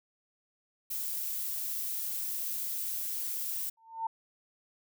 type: noise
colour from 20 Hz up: violet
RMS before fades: -35 dBFS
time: 0.9-3.7 s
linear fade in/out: 10 ms
type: tone with exponential growth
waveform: sine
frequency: 902 Hz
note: A5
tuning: 43 cents sharp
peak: -27 dBFS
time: 3.77-4.07 s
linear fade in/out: 5 ms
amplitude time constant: 65 ms
effects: none